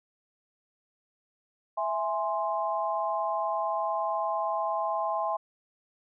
sine chord, E augmented, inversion none, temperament equal, 659.3 / 830.6 / 1046.5 Hz, E5 / G#5 / B#5, 0 / 0 / 0 cents, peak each -31 dBFS, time 1.77-5.37 s, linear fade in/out 10 ms, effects none

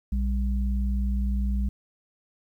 sine tone pair together, 59.68 / 200.4 Hz, A#1 / G3, +41 / +38 cents, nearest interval octave + major sixth, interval 2097 cents, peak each -23 / -31 dBFS, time 0.12-1.69 s, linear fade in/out 5 ms, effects 10-bit

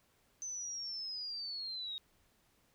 sine linear sweep, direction down, 6160 to 3729 Hz, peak -39 dBFS, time 0.42-1.98 s, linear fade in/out 0 ms, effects pink hiss -72 dBFS RMS until 2.74 s

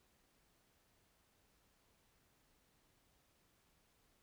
silence, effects pink hiss -75 dBFS RMS until 4.22 s

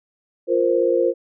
sine chord, F suspended fourth, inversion none, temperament equal, 349.2 / 466.2 / 523.3 Hz, F4 / Bb4 / C5, 0 / 0 / 0 cents, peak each -20 / -20 / -19 dBFS, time 0.47-1.14 s, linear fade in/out 50 ms, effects none

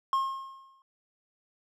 triangle tone with exponential decay, 1074 Hz, C6, 45 cents sharp, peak -20 dBFS, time 0.13-0.82 s, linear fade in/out 1 ms, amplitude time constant 150 ms, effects none

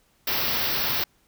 white band-stop noise, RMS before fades -25 dBFS, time 0.27-1.04 s, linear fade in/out 5 ms, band 5700 to 13000 Hz, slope 96 dB/octave, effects pink hiss -64 dBFS RMS until 1.27 s

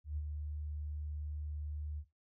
sine tone with ADSR envelope, 74.8 Hz, D2, 32 cents sharp, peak -34 dBFS, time 0.04-2.05 s, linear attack 130 ms, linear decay 45 ms, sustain -4 dB, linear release 68 ms, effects noise-tail reverb RT60 0.3 s tail -19 dB re dry

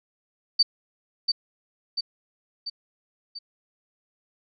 sine tone with echo, 4600 Hz, D8, 37 cents flat, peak -14 dBFS, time 0.59-0.63 s, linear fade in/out 10 ms, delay 690 ms, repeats 4, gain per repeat -5 dB, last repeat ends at 3.39 s, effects none

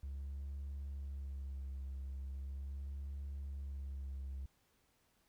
triangle tone with vibrato, 68.5 Hz, C#2, 20 cents flat, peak -38 dBFS, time 0.03-4.46 s, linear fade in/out 5 ms, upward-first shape sine, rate 0.39 Hz, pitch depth 35 cents each way, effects tanh soft clip ceiling -37 dBFS + pink hiss -75 dBFS RMS until 5.28 s

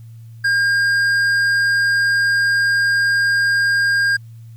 triangle tone with tanh clipping, 1611 Hz, G6, 47 cents sharp, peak -15 dBFS, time 0.44-4.17 s, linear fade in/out 10 ms, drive 13 dB, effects added 114 Hz sine -35 dBFS peak until 4.56 s + white hiss -60 dBFS RMS until 4.56 s

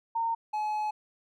sine / triangle tone pair in turn, 916 / 850.7 Hz, A#5 / G#5, -31 / +41 cents, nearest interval minor second, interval 128 cents, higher first, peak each -26 dBFS, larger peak neither, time 0.15-0.35 / 0.53-0.91 s, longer second, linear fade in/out 10 ms, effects none

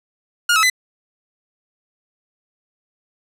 sawtooth tone with pitch steps, 1425 / 1294 / 2013 Hz, F6 / E6 / B6, +34 / -32 / +33 cents, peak -9 dBFS, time 0.49-0.7 s, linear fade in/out 5 ms, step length 70 ms, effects low-pass 12000 Hz 12 dB/octave

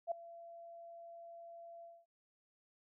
sine tone with ADSR envelope, 678 Hz, E5, 49 cents sharp, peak -31 dBFS, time 0.07-2.06 s, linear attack 45 ms, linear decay 4 ms, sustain -19 dB, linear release 230 ms, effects none

